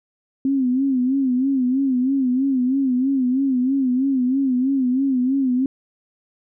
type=tone with vibrato; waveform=sine; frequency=261.6 Hz; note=C4; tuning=in tune; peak=-16 dBFS; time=0.45-5.66 s; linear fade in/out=2 ms; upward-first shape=sine; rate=3.1 Hz; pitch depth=95 cents each way; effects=none